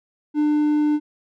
triangle tone, 299.1 Hz, D4, 32 cents sharp, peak -14 dBFS, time 0.34-1 s, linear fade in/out 50 ms, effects none

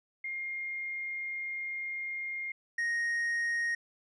sine / triangle tone pair in turn, 2124 / 1868.9 Hz, C7 / A#6, +25 / +4 cents, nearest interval major second, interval 221 cents, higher first, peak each -34 / -27 dBFS, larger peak second, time 0.24-2.52 / 2.78-3.75 s, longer first, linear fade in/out 5 ms, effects resampled to 22050 Hz

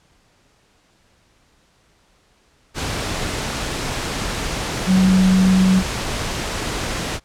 sine tone in noise, 187.5 Hz, F#3, 23 cents sharp, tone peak -11 dBFS, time 4.86-5.83 s, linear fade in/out 50 ms, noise pink, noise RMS -24 dBFS, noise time 2.74-7.2 s, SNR +10 dB, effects pink hiss -58 dBFS RMS until 7.24 s + low-pass 8000 Hz 12 dB/octave

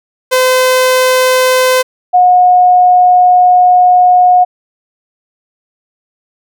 sawtooth / sine tone pair in turn, 512 / 724.1 Hz, C5 / F#5, -38 / -38 cents, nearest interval tritone, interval 600 cents, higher second, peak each -3 dBFS, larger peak neither, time 0.31-1.83 / 2.13-4.45 s, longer second, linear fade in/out 20 ms, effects none

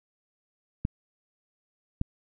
clicks, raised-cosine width 5 ms, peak -14 dBFS, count 2, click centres 0.851 / 2.014 s, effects none

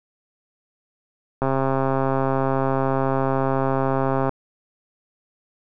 click train, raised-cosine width 1 ms, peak -8 dBFS, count 386, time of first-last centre 1.42-4.293 s, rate 134 Hz, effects none

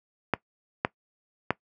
clicks, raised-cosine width 0.5 ms, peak -7 dBFS, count 3, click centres 0.337 / 0.849 / 1.506 s, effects noise-tail reverb RT60 0.1 s tail -20 dB re dry + high-pass 100 Hz 12 dB/octave

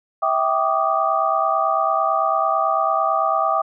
sine tone cluster, 652 / 781 / 1159 / 1228 Hz, E5 / G5 / D6 / D#6, -19 / -7 / -23 / -23 cents, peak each -22 dBFS, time 0.22-3.62 s, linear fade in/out 10 ms, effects none

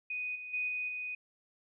sine tone with level steps, 2489 Hz, D#7, in tune, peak -34 / -41 / -31 / -33 / -36 dBFS, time 0.1-1.15 s, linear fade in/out 5 ms, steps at 0.35 / 0.53 / 0.68 / 0.88 s, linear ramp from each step 10 ms, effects none

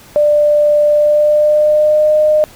sine tone with pitch glide, 593 to 610.4 Hz, D5 to D#5, +17 to -33 cents, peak -7 dBFS, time 0.16-2.44 s, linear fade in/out 0 ms, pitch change +50 cents, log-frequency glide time 0.87-2.15 s, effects pink hiss -40 dBFS RMS until 2.55 s

